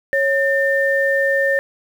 sine tone pair together, 549.6 / 1800 Hz, C#5 / A6, -15 / +39 cents, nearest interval octave + major sixth, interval 2054 cents, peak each -17 dBFS, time 0.13-1.59 s, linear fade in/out 0 ms, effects 7-bit

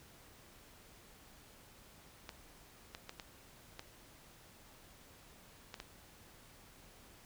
clicks, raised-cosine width 0.2 ms, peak -27 dBFS, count 7, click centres 2.292 / 2.949 / 3.094 / 3.198 / 3.794 / 5.742 / 5.801 s, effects pink hiss -60 dBFS RMS until 7.25 s

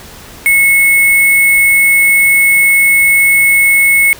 sine tone with sample-and-hold, 2191 Hz, C#7, 21 cents flat, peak -5 dBFS, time 0.46-4.13 s, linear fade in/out 0 ms, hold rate 11025 Hz, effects pink hiss -33 dBFS RMS until 4.19 s

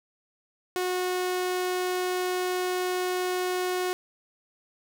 sawtooth tone, 364.6 Hz, F#4, 25 cents flat, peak -22 dBFS, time 0.76-3.93 s, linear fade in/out 0 ms, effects none

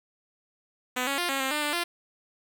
5% pulse tone with pitch steps, 251.5 / 277.4 / 350.6 / 272.2 / 265.5 / 299.7 / 294.9 / 345.7 Hz, B3 / C#4 / F4 / C#4 / C4 / D4 / D4 / F4, +32 / +1 / +7 / -31 / +25 / +35 / +7 / -18 cents, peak -15 dBFS, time 0.96-1.84 s, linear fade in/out 10 ms, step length 110 ms, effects none

